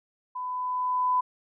sine tone with level ramp, 1002 Hz, B5, 25 cents sharp, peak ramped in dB -31 to -20 dBFS, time 0.35-1.21 s, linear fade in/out 10 ms, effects none

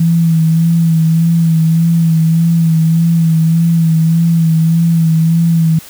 sine tone with vibrato, 164.2 Hz, E3, 6 cents flat, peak -7 dBFS, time 0-5.79 s, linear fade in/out 5 ms, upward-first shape sine, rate 1.7 Hz, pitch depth 35 cents each way, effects white hiss -35 dBFS RMS until 5.89 s

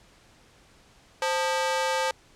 sawtooth ring-modulated tone, 706 Hz, F5, 19 cents sharp, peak -17 dBFS, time 1.22-2.11 s, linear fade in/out 2 ms, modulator 182 Hz, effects pink hiss -57 dBFS RMS until 2.35 s + low-pass 8000 Hz 12 dB/octave

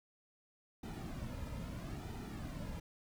brown noise with flanger, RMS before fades -44 dBFS, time 0.83-2.8 s, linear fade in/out 5 ms, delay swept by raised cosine 1.8 to 2.71 ms, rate 0.76 Hz, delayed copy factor -0.65, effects none

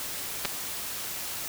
clicks, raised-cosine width 0.2 ms, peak -10 dBFS, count 2, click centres 0.45 / 0.455 s, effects white hiss -35 dBFS RMS until 1.48 s

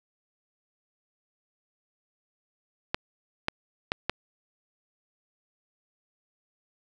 clicks, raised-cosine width 0.3 ms, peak -9 dBFS, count 4, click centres 2.945 / 3.484 / 3.919 / 4.096 s, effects none

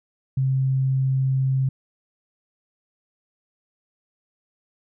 sine tone, 132.8 Hz, C3, 26 cents sharp, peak -18 dBFS, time 0.37-1.69 s, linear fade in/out 5 ms, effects none

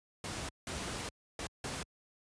pink noise bursts at uneven times, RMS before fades -39 dBFS, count 4, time 0.24-0.49 / 0.67-1.09 / 1.39-1.47 / 1.64-1.83 s, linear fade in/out 2 ms, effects high-pass 60 Hz 12 dB/octave + resampled to 22050 Hz

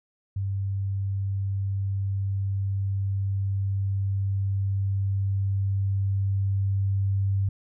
sine tone with level ramp, 98 Hz, G2, in tune, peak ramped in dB -25 to -21 dBFS, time 0.36-7.49 s, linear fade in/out 5 ms, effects none

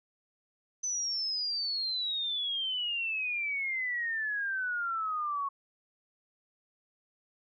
sine exponential sweep, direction down, 6100 to 1099 Hz, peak -30 dBFS, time 0.83-5.49 s, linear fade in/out 10 ms, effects none

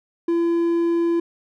triangle tone, 338.5 Hz, E4, 46 cents sharp, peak -15 dBFS, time 0.28-1.2 s, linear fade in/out 5 ms, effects none

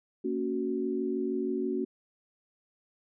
sine chord, F# major, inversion first, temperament just, 231.2 / 277.5 / 370 Hz, A#3 / C#4 / F#4, -14 / +2 / 0 cents, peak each -34 / -33 / -31 dBFS, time 0.24-1.85 s, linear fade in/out 10 ms, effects none

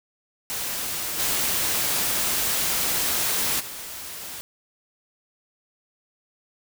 white noise with level steps, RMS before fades -29 / -24 / -36 dBFS, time 0.5-4.41 s, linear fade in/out 0 ms, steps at 1.18 / 3.59 s, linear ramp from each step 20 ms, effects none

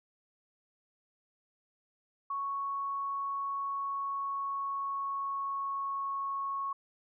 sine tone with pitch glide, 1108.7 to 1101.7 Hz, C#6 to C#6, 0 to -11 cents, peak -32 dBFS, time 2.3-6.73 s, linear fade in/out 5 ms, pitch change -11 cents, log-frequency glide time 3.65-6.2 s, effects none

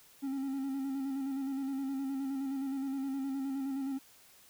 triangle tone with vibrato, 271 Hz, C#4, 39 cents flat, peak -31 dBFS, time 0.22-3.99 s, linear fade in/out 20 ms, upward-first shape square, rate 9.6 Hz, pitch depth 34 cents each way, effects white hiss -60 dBFS RMS until 4.49 s

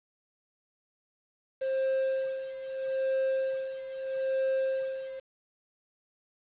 triangle tone with tremolo, 530 Hz, C5, 22 cents sharp, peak -23 dBFS, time 1.61-5.2 s, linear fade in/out 10 ms, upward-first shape sine, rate 0.78 Hz, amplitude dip 75%, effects resampled to 8000 Hz + 9-bit

